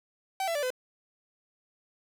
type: tone with pitch steps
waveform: 45% pulse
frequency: 769 / 669.5 / 582.8 / 507.4 Hz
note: G5 / E5 / D5 / B4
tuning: -33 / +27 / -13 / +47 cents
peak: -28 dBFS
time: 0.4-0.704 s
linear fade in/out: 2 ms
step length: 76 ms
effects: none